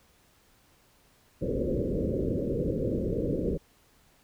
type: low-pass noise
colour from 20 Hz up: white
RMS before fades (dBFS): -29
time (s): 1.41-3.58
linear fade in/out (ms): 20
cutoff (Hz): 550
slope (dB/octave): 96
effects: pink hiss -63 dBFS RMS until 4.23 s